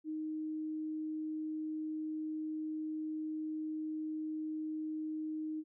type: tone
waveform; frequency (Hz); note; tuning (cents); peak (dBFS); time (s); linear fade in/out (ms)
sine; 311.1; D#4; 0; -36; 0.04-5.64; 50
effects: none